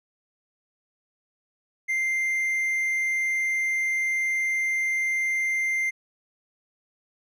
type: tone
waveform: triangle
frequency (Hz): 2093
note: C7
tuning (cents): 0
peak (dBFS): -21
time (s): 1.88-5.91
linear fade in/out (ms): 20
effects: none